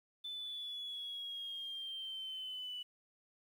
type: linear sweep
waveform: sine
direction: down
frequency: 3523 to 2960 Hz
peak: -40 dBFS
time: 0.24-2.83 s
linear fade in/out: 10 ms
effects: tanh soft clip ceiling -37 dBFS + 11-bit

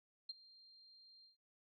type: tone with ADSR envelope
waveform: sine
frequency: 4186 Hz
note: C8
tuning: in tune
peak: -40 dBFS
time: 0.29-1.37 s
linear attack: 7 ms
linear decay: 25 ms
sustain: -21 dB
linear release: 130 ms
effects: none

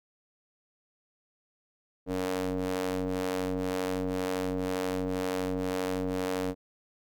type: ring-modulated tone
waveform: sawtooth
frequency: 92.5 Hz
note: F#2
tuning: in tune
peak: -22 dBFS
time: 2.06-6.55 s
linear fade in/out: 50 ms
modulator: 371 Hz
effects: none

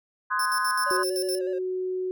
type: chord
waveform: sine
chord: Ab dominant seventh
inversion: first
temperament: just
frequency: 1038.3 / 1245.9 / 1495.1 / 1661.2 Hz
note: C6 / Eb6 / Gb6 / Ab6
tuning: -14 / +2 / +18 / 0 cents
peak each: -26 / -30 / -29 / -32 dBFS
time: 0.3-1.04 s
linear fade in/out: 20 ms
type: tone with tremolo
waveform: 20% pulse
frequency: 5330 Hz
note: E8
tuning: 18 cents sharp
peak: -23 dBFS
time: 0.39-1.39 s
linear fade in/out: 5 ms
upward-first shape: square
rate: 7.8 Hz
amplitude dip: 75%
type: tone with vibrato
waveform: triangle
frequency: 554 Hz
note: C#5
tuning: 1 cent flat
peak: -30 dBFS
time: 0.86-1.59 s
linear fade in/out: 10 ms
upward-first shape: square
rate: 8.2 Hz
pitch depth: 53 cents each way
type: tone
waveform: sine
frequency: 370 Hz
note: F#4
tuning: in tune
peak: -26 dBFS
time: 0.91-2.11 s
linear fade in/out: 0 ms
effects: none

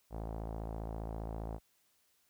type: tone with low-pass filter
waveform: sawtooth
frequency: 55 Hz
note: A1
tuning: in tune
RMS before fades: -41 dBFS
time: 0.1-1.6 s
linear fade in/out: 50 ms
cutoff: 760 Hz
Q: 2.3
effects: white hiss -73 dBFS RMS until 2.29 s

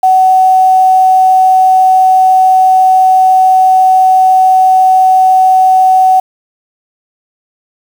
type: tone with quantisation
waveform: sine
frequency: 751 Hz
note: F#5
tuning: 26 cents sharp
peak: -3 dBFS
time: 0.03-6.2 s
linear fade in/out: 5 ms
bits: 5
effects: none

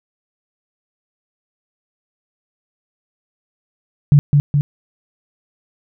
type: tone with echo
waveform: sine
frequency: 144.4 Hz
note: D3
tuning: 29 cents flat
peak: -5 dBFS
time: 4.12-4.19 s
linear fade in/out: 0 ms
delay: 210 ms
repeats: 2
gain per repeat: -3 dB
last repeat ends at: 4.61 s
effects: none

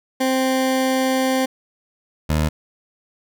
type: tone pair in turn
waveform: 20% pulse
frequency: 261.6 / 77.19 Hz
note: C4 / D#2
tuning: 0 / -13 cents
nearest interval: octave + major sixth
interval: 2113 cents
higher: first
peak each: -12 dBFS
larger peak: neither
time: 0.2-1.46 / 2.29-2.49 s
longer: first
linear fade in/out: 10 ms
effects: none

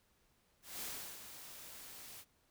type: noise with ADSR envelope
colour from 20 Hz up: white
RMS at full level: -43 dBFS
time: 0.62-2.25 s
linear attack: 200 ms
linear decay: 370 ms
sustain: -9 dB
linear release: 52 ms
effects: pink hiss -74 dBFS RMS until 2.5 s

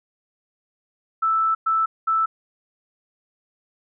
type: tone bursts at uneven times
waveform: sine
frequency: 1318.5 Hz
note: E6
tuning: in tune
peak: -17 dBFS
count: 3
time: 1.22-1.55 / 1.66-1.86 / 2.07-2.26 s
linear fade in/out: 10 ms
effects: none

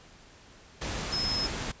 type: tone in noise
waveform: sine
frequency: 5170 Hz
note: E8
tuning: 34 cents flat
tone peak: -28 dBFS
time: 1.12-1.47 s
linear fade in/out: 10 ms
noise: pink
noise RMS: -34 dBFS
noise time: 0.81-1.72 s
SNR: +3 dB
effects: pink hiss -54 dBFS RMS until 1.8 s + resampled to 16000 Hz

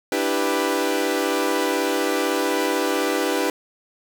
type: chord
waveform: sawtooth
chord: E minor seventh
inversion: third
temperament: equal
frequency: 293.7 / 329.6 / 392 / 493.9 Hz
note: D4 / E4 / G4 / B4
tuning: 0 / 0 / 0 / 0 cents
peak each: -22 / -23 / -21 / -21 dBFS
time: 0.12-3.5 s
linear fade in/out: 2 ms
effects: none

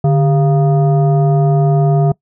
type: tone with frequency modulation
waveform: sine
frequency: 146.83 Hz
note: D3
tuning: in tune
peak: -8 dBFS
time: 0.04-2.12 s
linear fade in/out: 5 ms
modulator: 545 Hz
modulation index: 0.61
effects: noise-tail reverb RT60 0.1 s tail -23 dB re dry

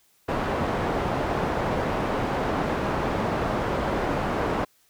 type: low-pass noise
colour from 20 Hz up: white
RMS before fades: -26 dBFS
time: 0.28-4.65 s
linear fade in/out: 10 ms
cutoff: 840 Hz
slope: 12 dB/octave
effects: white hiss -63 dBFS RMS until 4.89 s

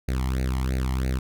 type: tone with flanger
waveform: sawtooth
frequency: 64.6 Hz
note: C2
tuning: 21 cents flat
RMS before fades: -25 dBFS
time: 0.08-1.19 s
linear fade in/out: 5 ms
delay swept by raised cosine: 0.46 to 0.99 ms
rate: 3 Hz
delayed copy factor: +0.95
effects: none

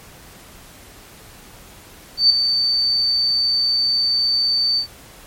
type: tone with ADSR envelope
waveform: sine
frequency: 4562 Hz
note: C#8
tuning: 49 cents sharp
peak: -7 dBFS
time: 2.17-4.87 s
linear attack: 130 ms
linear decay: 4 ms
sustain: -8 dB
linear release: 94 ms
effects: pink hiss -43 dBFS RMS until 5.26 s + MP3 64 kbps

